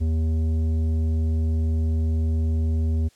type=tone with tanh clipping; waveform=sine; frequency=79.9 Hz; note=D#2; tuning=47 cents sharp; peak=-21 dBFS; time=0-3.09 s; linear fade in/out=20 ms; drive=10 dB; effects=white hiss -59 dBFS RMS until 3.15 s + low-pass 9000 Hz 12 dB/octave